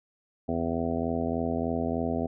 harmonic tone, 83.3 Hz, E2, 19 cents sharp, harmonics 1 / 2 / 3 / 4 / 5 / 6 / 7 / 8 / 9, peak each -36 / -36 / -30 / -38 / -35 / -37 / -40 / -34 / -39 dBFS, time 0.48-2.27 s, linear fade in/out 10 ms, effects none

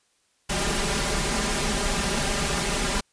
pink noise with comb filter, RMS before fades -25 dBFS, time 0.49-3.01 s, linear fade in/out 10 ms, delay 5 ms, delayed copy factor +0.8, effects white hiss -67 dBFS RMS until 3.12 s + resampled to 22050 Hz

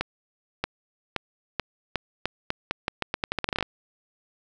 accelerating click train, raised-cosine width 0.3 ms, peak -9 dBFS, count 21, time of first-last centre 0.01-3.627 s, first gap 630 ms, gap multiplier 0.83, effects none

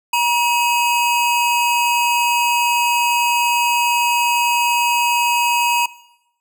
square tone pair together, 954.4 / 2548 Hz, A#5 / D#7, +41 / +41 cents, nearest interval octave + perfect fourth, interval 1700 cents, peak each -16 / -21 dBFS, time 0.13-5.86 s, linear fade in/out 5 ms, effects noise-tail reverb RT60 0.8 s tail -18 dB re dry

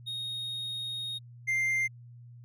triangle tone pair in turn, 3729 / 2097 Hz, A#7 / C7, 0 / +3 cents, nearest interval minor seventh, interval 997 cents, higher first, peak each -32 / -24 dBFS, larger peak second, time 0.06-1.19 / 1.47-1.88 s, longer first, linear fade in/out 20 ms, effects added 120 Hz sine -47 dBFS peak until 2.44 s

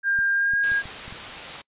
sine tone with pitch glide, 1601 to 1629.9 Hz, G6 to G#6, +36 to -33 cents, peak -19 dBFS, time 0.03-0.83 s, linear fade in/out 50 ms, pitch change +31 cents, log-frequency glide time 0.33-0.58 s
clicks, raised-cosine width 5 ms, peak -29 dBFS, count 6, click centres 0.189 / 0.536 / 0.718 / 0.856 / 1.08 / 1.125 s
white noise, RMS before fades -34 dBFS, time 0.63-1.62 s, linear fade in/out 10 ms
effects noise-tail reverb RT60 0.1 s tail -26 dB re dry + resampled to 8000 Hz

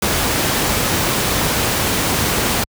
pink noise, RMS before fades -17 dBFS, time 0.02-2.64 s, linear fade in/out 5 ms, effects high-pass 60 Hz 12 dB/octave

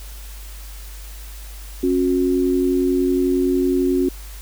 sine tone pair together, 271.8 / 362.8 Hz, C#4 / F#4, -34 / -34 cents, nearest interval perfect fourth, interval 500 cents, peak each -18 dBFS, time 1.83-4.09 s, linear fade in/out 5 ms, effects added 50 Hz sine -33 dBFS peak until 4.41 s + white hiss -42 dBFS RMS until 4.41 s

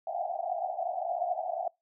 white band-pass noise, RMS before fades -33 dBFS, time 0.07-1.68 s, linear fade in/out 5 ms, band 660 to 750 Hz, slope 96 dB/octave, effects noise-tail reverb RT60 0.2 s tail -24 dB re dry

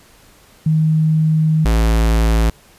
sine / square tone pair in turn, 157.1 / 55.54 Hz, D#3 / A1, +17 / +17 cents, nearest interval octave + tritone, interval 1800 cents, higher first, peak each -11 / -12 dBFS, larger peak first, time 0.66-1.65 / 1.65-2.5 s, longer first, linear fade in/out 5 ms, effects pink hiss -48 dBFS RMS until 2.78 s + resampled to 32000 Hz

